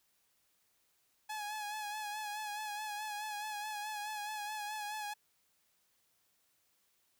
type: tone with vibrato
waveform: sawtooth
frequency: 843 Hz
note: G#5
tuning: 26 cents sharp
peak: -35 dBFS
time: 1.29-5.14 s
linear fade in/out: 10 ms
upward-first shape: sine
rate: 4.7 Hz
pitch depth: 41 cents each way
effects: white hiss -75 dBFS RMS until 7.19 s